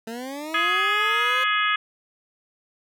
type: linear sweep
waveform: 20% pulse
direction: up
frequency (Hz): 220 to 523.3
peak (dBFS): -26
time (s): 0.07-1.44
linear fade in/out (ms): 5
type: harmonic tone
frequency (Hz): 419.1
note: G#4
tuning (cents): +16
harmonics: 3 / 4 / 5 / 6 / 7 / 8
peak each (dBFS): -23 / -25 / -27 / -29 / -30 / -31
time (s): 0.54-1.76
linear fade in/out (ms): 5
effects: none